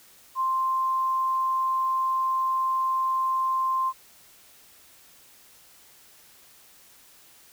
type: tone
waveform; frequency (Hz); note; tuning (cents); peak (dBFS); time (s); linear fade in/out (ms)
sine; 1050; C6; +6; -22; 0.35-3.93; 50
effects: white hiss -54 dBFS RMS until 7.52 s